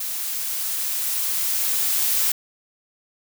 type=noise with level ramp; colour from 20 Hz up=blue; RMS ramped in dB=-28 to -20 dBFS; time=0-2.32 s; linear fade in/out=5 ms; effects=none